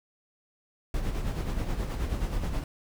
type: noise with tremolo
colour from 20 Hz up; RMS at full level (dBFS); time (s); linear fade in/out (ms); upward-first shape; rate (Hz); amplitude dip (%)
brown; -28; 0.94-2.64; 2; sine; 9.4; 50
effects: none